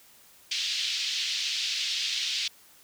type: band-pass noise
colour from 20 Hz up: pink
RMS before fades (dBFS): -30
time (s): 0.51-2.48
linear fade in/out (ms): 5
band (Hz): 2900 to 5100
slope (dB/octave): 24
effects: white hiss -56 dBFS RMS until 2.83 s